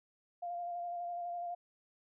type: tone with vibrato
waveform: sine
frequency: 698 Hz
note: F5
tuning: 1 cent flat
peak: -37 dBFS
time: 0.42-1.55 s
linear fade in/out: 10 ms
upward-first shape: square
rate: 12 Hz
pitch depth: 17 cents each way
effects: none